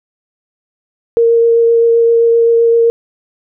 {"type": "tone with vibrato", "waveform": "sine", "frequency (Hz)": 463.3, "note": "A#4", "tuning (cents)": -11, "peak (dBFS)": -6, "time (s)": [1.17, 2.9], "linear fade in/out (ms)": 0, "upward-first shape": "triangle", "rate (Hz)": 7.7, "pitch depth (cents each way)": 11, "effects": []}